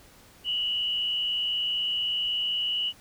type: tone with frequency modulation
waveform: sine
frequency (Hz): 2935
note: F#7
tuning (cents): -15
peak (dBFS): -25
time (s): 0.44-2.93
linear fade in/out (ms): 50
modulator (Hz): 116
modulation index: 0.6
effects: pink hiss -54 dBFS RMS until 3 s